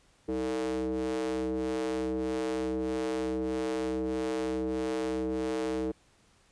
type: ring-modulated tone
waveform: square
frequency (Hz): 63.7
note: C2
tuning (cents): -46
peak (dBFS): -27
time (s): 0.28-5.92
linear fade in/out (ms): 10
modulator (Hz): 383
effects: pink hiss -64 dBFS RMS until 6.51 s + resampled to 22050 Hz